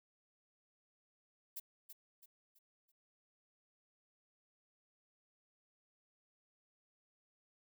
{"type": "noise with echo", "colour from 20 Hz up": "violet", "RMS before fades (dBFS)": -44, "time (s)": [1.56, 1.6], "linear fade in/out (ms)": 10, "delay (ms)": 330, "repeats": 4, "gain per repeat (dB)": -8, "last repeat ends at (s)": 2.92, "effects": []}